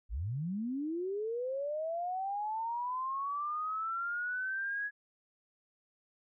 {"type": "linear sweep", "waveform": "sine", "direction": "up", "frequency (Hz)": [43.49, 1681], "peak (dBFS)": -33, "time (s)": [0.09, 4.91], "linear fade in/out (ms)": 50, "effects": []}